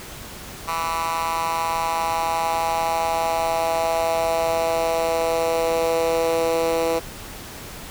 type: tone with high-pass filter sweep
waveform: 10% pulse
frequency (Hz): 164.81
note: E3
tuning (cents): 0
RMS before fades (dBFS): -22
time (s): 0.67-7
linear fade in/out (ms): 20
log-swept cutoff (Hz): 1100 to 430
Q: 3.3
effects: pink hiss -37 dBFS RMS until 7.9 s